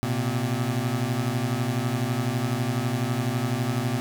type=beating tone pair; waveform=25% pulse; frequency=116.8 / 128.8 Hz; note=A#2 / C3; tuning=+4 / -27 cents; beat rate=12 Hz; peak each=-23 dBFS; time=0.03-4 s; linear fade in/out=0 ms; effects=none